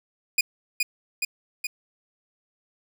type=tone with echo; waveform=sawtooth; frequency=2455 Hz; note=D#7; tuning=24 cents flat; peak=-14 dBFS; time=0.38-0.41 s; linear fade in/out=5 ms; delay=420 ms; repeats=3; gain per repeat=-3 dB; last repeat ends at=1.67 s; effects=none